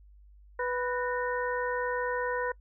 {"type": "harmonic tone with a mistuned harmonic", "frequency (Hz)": 493.9, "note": "B4", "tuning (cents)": 0, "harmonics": [1, 2, 3, 4], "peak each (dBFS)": [-31, -34, -36, -37], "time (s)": [0.59, 2.52], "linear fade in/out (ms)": 5, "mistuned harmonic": 4, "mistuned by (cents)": -130, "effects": ["noise-tail reverb RT60 0.1 s tail -24 dB re dry", "added 50 Hz sine -52 dBFS peak until 2.6 s"]}